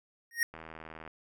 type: tone with exponential growth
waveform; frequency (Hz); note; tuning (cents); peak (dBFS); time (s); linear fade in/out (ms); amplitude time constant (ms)
square; 1864.7; A#6; 0; -22; 0.31-0.43; 1; 26
type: click train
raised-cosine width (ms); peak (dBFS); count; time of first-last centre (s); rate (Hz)
0.5; -30; 44; 0.54-1.077; 80.1
effects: none